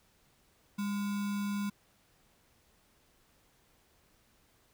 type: tone with sample-and-hold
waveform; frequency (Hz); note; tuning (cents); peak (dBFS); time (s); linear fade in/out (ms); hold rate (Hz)
sine; 202.5; G#3; -43; -31; 0.78-1.7; 10; 1225
effects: pink hiss -68 dBFS RMS until 4.73 s